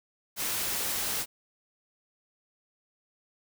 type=noise; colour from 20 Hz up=white; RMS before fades=-31 dBFS; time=0.36-1.26 s; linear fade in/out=50 ms; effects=none